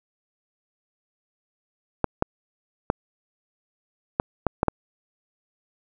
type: clicks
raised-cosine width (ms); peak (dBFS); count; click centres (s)
1; -5; 7; 2.043 / 2.224 / 2.901 / 4.199 / 4.467 / 4.631 / 4.683
effects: none